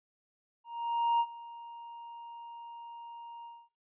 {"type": "tone with ADSR envelope", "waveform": "triangle", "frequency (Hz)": 936, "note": "A#5", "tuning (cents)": 7, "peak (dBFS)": -22, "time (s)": [0.64, 3.69], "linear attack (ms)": 560, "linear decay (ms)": 56, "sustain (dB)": -20, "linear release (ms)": 240, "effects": ["noise-tail reverb RT60 0.3 s tail -23 dB re dry", "resampled to 8000 Hz"]}